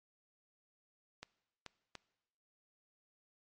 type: clicks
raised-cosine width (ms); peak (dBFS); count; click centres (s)
0.2; -28; 3; 1.23 / 1.663 / 1.953
effects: noise-tail reverb RT60 1.0 s tail -21 dB re dry + MP3 48 kbps